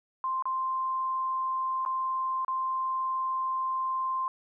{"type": "tone with dropouts", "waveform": "sine", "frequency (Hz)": 1046.5, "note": "C6", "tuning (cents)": 0, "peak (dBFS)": -27, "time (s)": [0.24, 4.28], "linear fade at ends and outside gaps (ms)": 1, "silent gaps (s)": [[0.424, 0.455], [1.851, 1.861], [2.448, 2.481]], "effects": []}